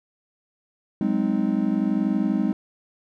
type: chord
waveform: triangle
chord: Ab dominant seventh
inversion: third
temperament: just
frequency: 186.89 / 207.7 / 259.6 / 311.5 Hz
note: Gb3 / Ab3 / C4 / Eb4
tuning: +18 / 0 / -13 / +2 cents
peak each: -26 / -21 / -24 / -25 dBFS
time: 1.01-2.53 s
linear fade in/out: 2 ms
effects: none